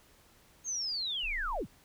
sine linear sweep, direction down, 6570 to 41.2 Hz, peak -32 dBFS, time 0.64-1.67 s, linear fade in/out 50 ms
sine tone, 27.97 Hz, A0, 29 cents sharp, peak -38 dBFS, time 1.23-1.62 s, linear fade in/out 10 ms
effects pink hiss -62 dBFS RMS until 1.84 s

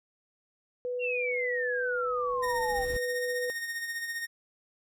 sine tone, 494.4 Hz, B4, 2 cents sharp, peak -30 dBFS, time 0.85-3.5 s, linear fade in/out 0 ms
sine exponential sweep, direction down, 2794 to 760 Hz, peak -30 dBFS, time 0.99-2.86 s, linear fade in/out 50 ms
brown noise with exponential growth, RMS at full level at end -37 dBFS, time 1.63-2.97 s, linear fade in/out 5 ms, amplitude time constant 290 ms
45% pulse tone with tremolo, 1850 Hz, A#6, 14 cents flat, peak -31 dBFS, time 2.42-4.27 s, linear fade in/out 20 ms, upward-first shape sine, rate 15 Hz, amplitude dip 50%
effects none

